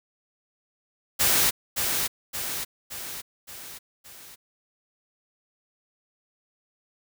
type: noise with echo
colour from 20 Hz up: white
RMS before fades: -21 dBFS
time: 1.19-1.51 s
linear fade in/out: 20 ms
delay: 570 ms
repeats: 5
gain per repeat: -5 dB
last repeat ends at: 4.36 s
effects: none